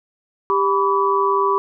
sine tone cluster, 396 / 989 / 1145 Hz, G4 / B5 / D6, +18 / +2 / -44 cents, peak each -19 dBFS, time 0.5-1.58 s, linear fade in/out 0 ms, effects none

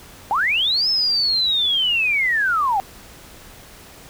sine linear two-way sweep, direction up then down, 750 to 5280 to 750 Hz, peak -16 dBFS, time 0.31-2.8 s, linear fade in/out 0 ms, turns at 0.89 s, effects pink hiss -43 dBFS RMS until 4.09 s

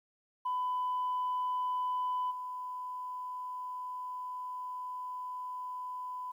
sine tone with level steps, 1001 Hz, B5, 23 cents sharp, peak -29 / -37 dBFS, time 0.45-6.32 s, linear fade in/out 10 ms, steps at 2.3 s, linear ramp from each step 20 ms, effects tanh soft clip ceiling -27 dBFS + 11-bit

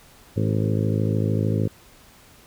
harmonic tone with a mistuned harmonic, 53.3 Hz, G#1, 46 cents sharp, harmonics 2 / 3 / 4 / 5 / 6 / 7 / 8 / 9 / 10, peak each -22 / -26 / -28 / -30 / -32 / -33 / -34 / -35 / -36 dBFS, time 0.36-1.68 s, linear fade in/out 10 ms, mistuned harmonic 8, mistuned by +19 cents, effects pink hiss -51 dBFS RMS until 2.46 s

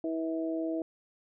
harmonic tone, 162.1 Hz, E3, 29 cents flat, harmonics 2 / 3 / 4, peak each -31 / -40 / -36 dBFS, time 0.04-0.82 s, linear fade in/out 2 ms, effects none

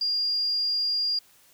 sine tone, 4815 Hz, D8, 42 cents sharp, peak -23 dBFS, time 0.01-1.19 s, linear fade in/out 5 ms, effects white hiss -58 dBFS RMS until 1.53 s

